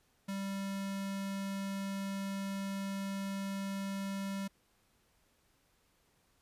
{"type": "tone with notch filter", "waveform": "square", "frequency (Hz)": 196, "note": "G3", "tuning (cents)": 0, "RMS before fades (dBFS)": -38, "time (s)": [0.28, 4.48], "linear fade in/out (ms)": 10, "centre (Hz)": 430, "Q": 1.3, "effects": ["pink hiss -72 dBFS RMS until 6.41 s", "resampled to 32000 Hz"]}